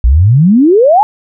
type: exponential sweep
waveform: sine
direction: up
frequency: 55 to 880 Hz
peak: -3 dBFS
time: 0.04-1.03 s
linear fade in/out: 0 ms
effects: none